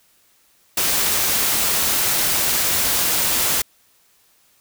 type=noise; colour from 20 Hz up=white; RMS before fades=-19 dBFS; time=0.77-3.62 s; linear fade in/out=5 ms; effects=white hiss -58 dBFS RMS until 4.6 s